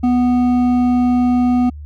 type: tone with hard clipping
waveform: triangle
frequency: 246.9 Hz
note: B3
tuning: in tune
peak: -13 dBFS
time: 0.03-1.7 s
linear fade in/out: 10 ms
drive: 11 dB
effects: added 74 Hz sine -29 dBFS peak until 1.85 s